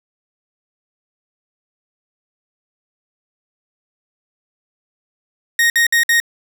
40% pulse tone bursts, 1865 Hz, A#6, in tune, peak -10 dBFS, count 4, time 5.59-6.201 s, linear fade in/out 2 ms, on 110 ms, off 57 ms, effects none

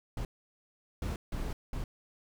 brown noise bursts at uneven times, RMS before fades -35 dBFS, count 4, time 0.17-0.25 / 1.02-1.16 / 1.32-1.53 / 1.73-1.84 s, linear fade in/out 2 ms, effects none

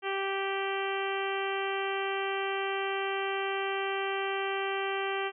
harmonic tone, 390.6 Hz, G4, 6 cents flat, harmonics 1 / 2 / 3 / 4 / 5 / 6 / 7 / 8, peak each -33 / -36 / -38 / -39 / -40 / -41 / -41 / -42 dBFS, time 0.02-5.32 s, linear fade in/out 50 ms, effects none

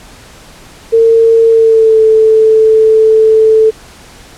sine tone with pitch glide, 454.5 to 439.5 Hz, A#4 to A4, -44 to -2 cents, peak -3 dBFS, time 0.92-3.71 s, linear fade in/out 20 ms, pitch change -58 cents, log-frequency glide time 1.47-2.02 s, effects pink hiss -36 dBFS RMS until 4.37 s + low-pass 10000 Hz 12 dB/octave

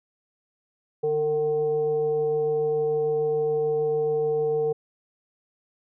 sine tone with frequency modulation, 454.1 Hz, A#4, 45 cents flat, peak -21 dBFS, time 1.03-4.73 s, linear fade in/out 10 ms, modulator 305 Hz, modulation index 0.37, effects none

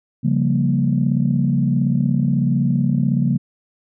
sine chord, G half-diminished seventh, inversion second, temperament equal, 138.59 / 174.61 / 196 / 233.1 Hz, Db3 / F3 / G3 / Bb3, 0 / 0 / 0 / 0 cents, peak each -18 / -21 / -22 / -20 dBFS, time 0.23-3.38 s, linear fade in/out 20 ms, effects tanh soft clip ceiling -5 dBFS

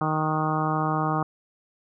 harmonic tone with a mistuned harmonic, 155.56 Hz, D#3, in tune, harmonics 1 / 2 / 3 / 4 / 5 / 6 / 7 / 8 / 9, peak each -27 / -30 / -35 / -35 / -29 / -34 / -31 / -30 / -40 dBFS, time 0.01-1.23 s, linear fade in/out 2 ms, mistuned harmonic 9, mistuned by +45 cents, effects none

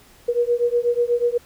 sine beating tone pair, 475.4 / 483.6 Hz, A#4 / B4, +34 / -36 cents, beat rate 8.2 Hz, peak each -20 dBFS, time 0.28-1.38 s, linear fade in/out 10 ms, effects pink hiss -51 dBFS RMS until 1.45 s

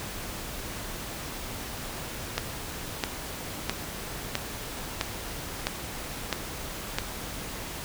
click train, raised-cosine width 0.2 ms, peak -8 dBFS, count 8, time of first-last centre 2.38-6.985 s, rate 1.52 Hz, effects pink hiss -37 dBFS RMS until 7.84 s

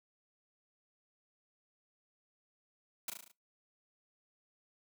white noise with echo, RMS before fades -38 dBFS, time 3.08-3.1 s, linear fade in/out 2 ms, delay 36 ms, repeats 6, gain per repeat -4 dB, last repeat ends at 3.316 s, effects noise-tail reverb RT60 0.2 s tail -21 dB re dry + high-pass 200 Hz 12 dB/octave

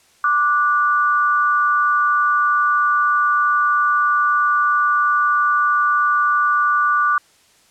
sine tone pair together, 1174.7 / 1462.2 Hz, D6 / F#6, 0 / -21 cents, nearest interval major third, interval 379 cents, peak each -15 / -18 dBFS, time 0.24-7.18 s, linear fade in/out 2 ms, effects white hiss -54 dBFS RMS until 7.7 s + low-pass 9000 Hz 12 dB/octave

